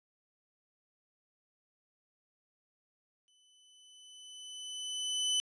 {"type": "tone with exponential growth", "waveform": "sawtooth", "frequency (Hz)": 3010, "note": "F#7", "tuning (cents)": 29, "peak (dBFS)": -24, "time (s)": [3.28, 5.4], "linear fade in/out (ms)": 0, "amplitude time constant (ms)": 460, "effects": ["resampled to 22050 Hz"]}